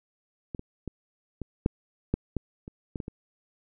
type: clicks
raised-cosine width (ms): 3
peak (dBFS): -21 / -24 / -21 / -21 / -9 / -11 / -15 / -27 / -20 / -21 / -23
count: 11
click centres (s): 0.548 / 0.594 / 0.877 / 1.417 / 1.661 / 2.14 / 2.367 / 2.679 / 2.958 / 3.002 / 3.081
effects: none